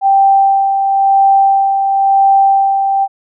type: tone with tremolo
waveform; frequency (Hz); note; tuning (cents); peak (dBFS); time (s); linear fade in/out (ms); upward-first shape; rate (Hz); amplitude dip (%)
sine; 784; G5; 0; -5; 0.01-3.08; 50; sine; 0.97; 45
effects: none